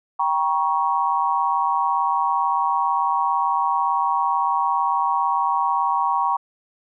sine chord, G diminished, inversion none, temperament equal with one note detuned, 784 / 950.8 / 1108.7 Hz, G5 / Bb5 / Db6, 0 / +34 / 0 cents, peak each -24 / -21 / -22 dBFS, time 0.19-6.37 s, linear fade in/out 10 ms, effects none

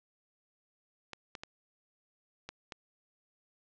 clicks, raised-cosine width 0.2 ms, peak -24 dBFS, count 5, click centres 1.133 / 1.352 / 1.435 / 2.49 / 2.722 s, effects low-pass 6000 Hz 12 dB/octave

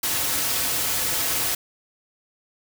white noise with comb filter, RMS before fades -24 dBFS, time 0.03-1.55 s, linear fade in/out 5 ms, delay 5 ms, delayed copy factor -0.55, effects none

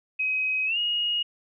sine tone with pitch glide, 2531 to 2874 Hz, D#7 to F7, +29 to +49 cents, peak -23 dBFS, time 0.19-1.23 s, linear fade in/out 10 ms, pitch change +220 cents, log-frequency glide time 0.66-0.78 s, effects none

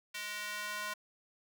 square tone with high-pass filter sweep, 208.8 Hz, G#3, 10 cents sharp, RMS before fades -40 dBFS, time 0.14-0.94 s, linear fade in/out 10 ms, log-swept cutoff 2100 to 1200 Hz, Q 1.5, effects 10-bit

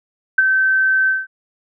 sine tone with ADSR envelope, 1543 Hz, G6, 28 cents flat, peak -6 dBFS, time 0.38-1.27 s, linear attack 6 ms, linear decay 24 ms, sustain -6 dB, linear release 190 ms, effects none

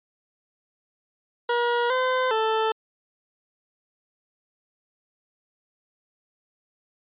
20% pulse tone with pitch steps, 477.9 / 512 / 441.1 Hz, A#4 / C5 / A4, +43 / -38 / +4 cents, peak -16 dBFS, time 1.49-2.72 s, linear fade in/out 5 ms, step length 410 ms, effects resampled to 8000 Hz

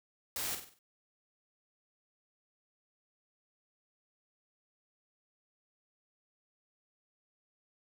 white noise with echo, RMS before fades -37 dBFS, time 0.36-0.55 s, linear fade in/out 2 ms, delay 48 ms, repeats 5, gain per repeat -7 dB, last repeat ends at 0.79 s, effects none

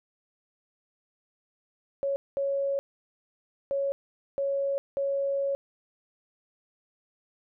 sine tone bursts at uneven times, 554.4 Hz, C#5, in tune, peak -25 dBFS, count 5, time 2.03-2.16 / 2.37-2.79 / 3.71-3.92 / 4.38-4.78 / 4.97-5.55 s, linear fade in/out 0 ms, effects none

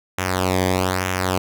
sawtooth tone with flanger, 92.5 Hz, F#2, in tune, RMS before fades -21 dBFS, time 0.18-1.38 s, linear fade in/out 5 ms, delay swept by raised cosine 0.22 to 0.74 ms, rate 1.1 Hz, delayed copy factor -0.75, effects none

